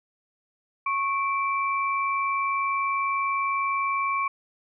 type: tone pair together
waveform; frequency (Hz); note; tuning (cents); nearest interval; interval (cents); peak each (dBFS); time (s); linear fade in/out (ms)
sine; 1100 / 2331; C#6 / D7; -14 / -14; octave + minor second; 1300; -24 / -29; 0.86-4.28; 5
effects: none